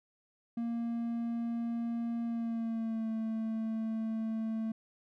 triangle tone with pitch glide, 233.1 to 222.3 Hz, A#3 to A3, 0 to +18 cents, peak -30 dBFS, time 0.57-4.72 s, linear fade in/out 5 ms, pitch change -82 cents, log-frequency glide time 2.24-3.09 s, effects none

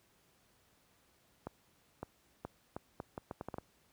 accelerating click train, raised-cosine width 1 ms, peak -26 dBFS, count 11, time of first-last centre 1.47-3.584 s, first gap 560 ms, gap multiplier 0.75, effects pink hiss -70 dBFS RMS until 3.92 s + high-pass 60 Hz 12 dB/octave

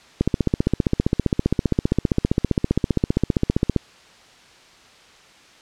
click train, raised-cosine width 3 ms, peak -4 dBFS, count 55, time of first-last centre 0.21-3.763 s, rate 15.2 Hz, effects white hiss -49 dBFS RMS until 5.61 s + low-pass 5000 Hz 12 dB/octave

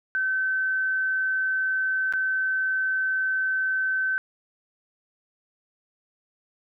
sine tone with dropouts, 1534 Hz, G6, 38 cents flat, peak -22 dBFS, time 0.15-4.18 s, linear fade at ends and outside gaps 0 ms, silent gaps 2.125-2.136 s, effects none

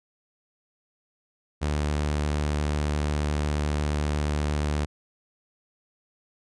sawtooth tone, 74.3 Hz, D2, 21 cents sharp, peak -20 dBFS, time 1.61-4.86 s, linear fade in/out 20 ms, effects resampled to 22050 Hz

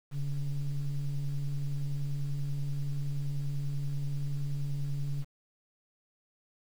triangle ring-modulated tone, 68.3 Hz, C#2, 25 cents flat, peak -23 dBFS, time 0.11-5.25 s, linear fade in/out 50 ms, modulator 73.5 Hz, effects tanh soft clip ceiling -23 dBFS + 9-bit

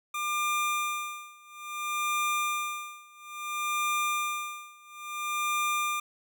25% pulse tone with tremolo, 1200 Hz, D6, 37 cents sharp, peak -22 dBFS, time 0.14-6 s, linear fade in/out 5 ms, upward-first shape sine, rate 0.59 Hz, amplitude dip 95%, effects none

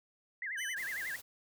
sine tone with vibrato, 1829 Hz, A#6, 33 cents flat, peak -36 dBFS, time 0.42-1.16 s, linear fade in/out 2 ms, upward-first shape sine, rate 11 Hz, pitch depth 240 cents each way
20% pulse tone, 3004 Hz, F#7, 26 cents sharp, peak -35 dBFS, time 0.57-0.75 s, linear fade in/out 20 ms
white noise, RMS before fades -48 dBFS, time 0.76-1.22 s, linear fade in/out 20 ms
effects none

